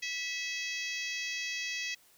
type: harmonic tone with a mistuned harmonic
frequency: 656 Hz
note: E5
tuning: 9 cents flat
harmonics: 3 / 4 / 5 / 6 / 7 / 8 / 9 / 10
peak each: -39 / -38 / -43 / -47 / -44 / -46 / -45 / -48 dBFS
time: 0.02-1.95 s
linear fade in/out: 10 ms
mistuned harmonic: 4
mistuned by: -34 cents
effects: white hiss -63 dBFS RMS until 2.17 s